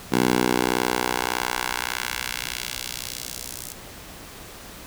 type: tone with high-pass filter sweep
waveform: 10% pulse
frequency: 61.7 Hz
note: B1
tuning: 1 cent flat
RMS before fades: -26 dBFS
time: 0.12-3.73 s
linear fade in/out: 5 ms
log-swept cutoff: 220 to 7800 Hz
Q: 0.88
effects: pink hiss -41 dBFS RMS until 4.86 s